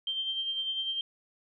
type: tone with tremolo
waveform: sine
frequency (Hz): 3151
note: G7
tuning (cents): +8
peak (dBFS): -28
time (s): 0.07-1.01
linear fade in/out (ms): 2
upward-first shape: sine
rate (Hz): 10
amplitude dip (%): 45
effects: none